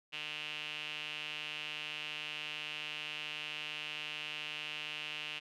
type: tone with band-pass filter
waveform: sawtooth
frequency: 151.3 Hz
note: D#3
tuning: 48 cents flat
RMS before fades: -42 dBFS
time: 0.12-5.4 s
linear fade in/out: 20 ms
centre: 2800 Hz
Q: 6
effects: none